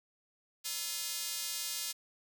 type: tone with high-pass filter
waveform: square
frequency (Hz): 191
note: G3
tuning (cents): -45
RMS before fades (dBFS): -38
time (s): 0.64-1.93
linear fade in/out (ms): 20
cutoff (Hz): 4700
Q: 0.85
effects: none